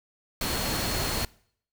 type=tone in noise; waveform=sine; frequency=4300 Hz; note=C8; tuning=47 cents sharp; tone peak=-36 dBFS; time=0.41-1.25 s; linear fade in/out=2 ms; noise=pink; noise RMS=-29 dBFS; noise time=0.41-1.25 s; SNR=-10 dB; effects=noise-tail reverb RT60 0.6 s tail -23 dB re dry